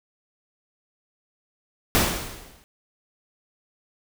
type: noise with exponential decay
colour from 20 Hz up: pink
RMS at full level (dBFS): -17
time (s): 1.95-2.64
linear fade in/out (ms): 0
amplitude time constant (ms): 150
effects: none